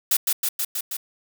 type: noise with echo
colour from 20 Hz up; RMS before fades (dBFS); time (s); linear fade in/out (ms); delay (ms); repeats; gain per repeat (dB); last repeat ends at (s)
blue; -19; 0.11-0.17; 5; 160; 5; -2; 0.97
effects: none